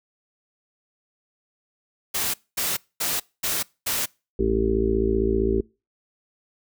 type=noise bursts; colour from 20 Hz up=white; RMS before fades=-25 dBFS; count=5; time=2.14-4.06 s; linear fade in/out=10 ms; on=200 ms; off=230 ms
type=harmonic tone; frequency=55.4 Hz; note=A1; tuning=13 cents sharp; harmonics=1 / 2 / 4 / 5 / 6 / 7 / 8; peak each=-26 / -33 / -28 / -33 / -28 / -22 / -30 dBFS; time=4.39-5.61 s; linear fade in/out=5 ms
effects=noise-tail reverb RT60 0.3 s tail -25 dB re dry